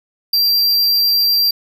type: tone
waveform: square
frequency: 4723 Hz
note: D8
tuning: 9 cents sharp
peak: -12 dBFS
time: 0.33-1.51 s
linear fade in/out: 5 ms
effects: none